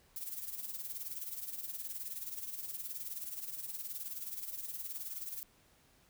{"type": "noise with tremolo", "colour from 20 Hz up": "violet", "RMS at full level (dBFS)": -40, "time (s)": [0.16, 5.43], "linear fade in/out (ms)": 0, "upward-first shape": "sine", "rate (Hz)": 19, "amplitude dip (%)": 65, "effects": ["pink hiss -67 dBFS RMS until 6.09 s"]}